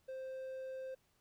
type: tone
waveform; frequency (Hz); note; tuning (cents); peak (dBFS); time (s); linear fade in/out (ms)
triangle; 524; C5; +2; -40; 0.08-0.95; 10
effects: pink hiss -75 dBFS RMS until 1.2 s